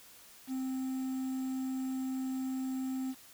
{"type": "tone with quantisation", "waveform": "triangle", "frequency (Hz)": 261.6, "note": "C4", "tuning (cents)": 0, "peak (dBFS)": -31, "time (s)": [0.47, 3.15], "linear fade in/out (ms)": 50, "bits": 9, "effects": ["white hiss -56 dBFS RMS until 3.33 s"]}